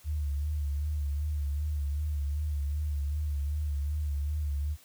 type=tone with vibrato; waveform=sine; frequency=73.42 Hz; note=D2; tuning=in tune; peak=-28 dBFS; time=0.04-4.77 s; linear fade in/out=50 ms; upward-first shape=sine; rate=2.6 Hz; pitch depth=61 cents each way; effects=white hiss -58 dBFS RMS until 4.84 s